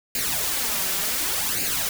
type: noise with flanger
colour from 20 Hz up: white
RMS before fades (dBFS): -25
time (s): 0.15-1.89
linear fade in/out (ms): 2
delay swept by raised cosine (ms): 0.43 to 5.33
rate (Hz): 0.68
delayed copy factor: +0.65
effects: none